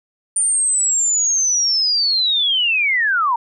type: linear sweep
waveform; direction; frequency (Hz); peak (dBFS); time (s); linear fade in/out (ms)
sine; down; 9120 to 903; -14; 0.36-3.36; 5
effects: none